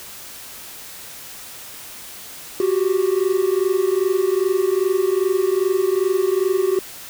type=tone pair together; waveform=triangle; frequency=366.8 / 389.3 Hz; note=F#4 / G4; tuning=-15 / -12 cents; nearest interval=minor second; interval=103 cents; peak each=-17 dBFS; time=2.6-6.79 s; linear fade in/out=2 ms; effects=white hiss -37 dBFS RMS until 7.09 s